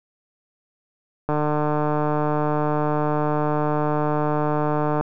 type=click train; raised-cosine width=1 ms; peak=-9 dBFS; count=559; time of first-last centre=1.29-5.01 s; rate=150 Hz; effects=none